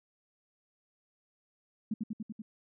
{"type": "tone with echo", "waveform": "sine", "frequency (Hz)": 217.3, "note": "A3", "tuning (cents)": -21, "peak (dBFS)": -29, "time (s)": [1.91, 1.94], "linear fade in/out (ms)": 5, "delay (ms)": 96, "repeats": 5, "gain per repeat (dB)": -2, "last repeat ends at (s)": 2.42, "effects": []}